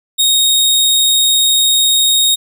sawtooth tone, 3734 Hz, A#7, 2 cents sharp, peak -6 dBFS, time 0.18-2.36 s, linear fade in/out 20 ms, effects none

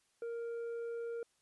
triangle tone with tanh clipping, 466.2 Hz, A#4, in tune, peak -39 dBFS, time 0.22-1.23 s, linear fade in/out 2 ms, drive 9 dB, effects white hiss -75 dBFS RMS until 1.41 s + resampled to 24000 Hz

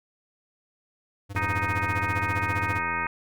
square tone with tremolo, 100 Hz, G2, 35 cents sharp, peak -26 dBFS, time 1.29-2.81 s, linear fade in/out 50 ms, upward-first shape sine, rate 15 Hz, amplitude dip 95%
click train, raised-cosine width 2 ms, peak -26 dBFS, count 146, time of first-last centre 1.35-3.058 s, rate 84.9 Hz
harmonic tone, 311.1 Hz, D#4, in tune, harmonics 3 / 4 / 5 / 6 / 7 / 8, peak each -31 / -32 / -33 / -34 / -34 / -35 dBFS, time 1.36-3.07 s, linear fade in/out 2 ms
effects none

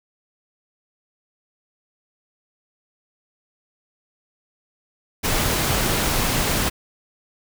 pink noise, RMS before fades -21 dBFS, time 5.23-6.7 s, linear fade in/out 20 ms, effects none

